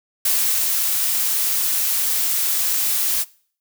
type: noise with ADSR envelope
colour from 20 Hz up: blue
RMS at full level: -18 dBFS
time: 0.25-3.25 s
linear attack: 5 ms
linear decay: 420 ms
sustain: -2 dB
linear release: 40 ms
effects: noise-tail reverb RT60 0.5 s tail -22 dB re dry